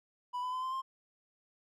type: tone with pitch steps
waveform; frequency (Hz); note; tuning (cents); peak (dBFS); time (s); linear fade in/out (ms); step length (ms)
triangle; 987.8 / 1004.5 / 1021.5 / 1038.7 / 1056.3; B5 / B5 / C6 / C6 / C6; 0 / +29 / -42 / -13 / +16; -32; 0.33-0.82; 20; 98
effects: none